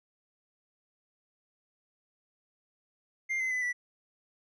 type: tone with pitch steps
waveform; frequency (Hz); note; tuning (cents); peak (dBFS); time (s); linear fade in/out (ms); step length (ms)
triangle; 2100 / 2053 / 2007 / 1962.8; C7 / C7 / B6 / B6; +6 / -33 / +27 / -11; -27; 3.29-3.73; 20; 110
effects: resampled to 22050 Hz